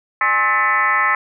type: tone with frequency modulation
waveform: sine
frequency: 1535 Hz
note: G6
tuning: 37 cents flat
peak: -13 dBFS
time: 0.21-1.15 s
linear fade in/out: 2 ms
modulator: 235 Hz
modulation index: 2.5
effects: none